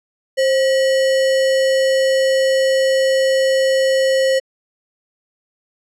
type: tone with sample-and-hold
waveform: sine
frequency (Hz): 530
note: C5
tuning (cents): +22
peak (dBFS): -12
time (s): 0.37-4.4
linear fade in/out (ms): 20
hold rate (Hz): 2450
effects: low-pass 8000 Hz 12 dB/octave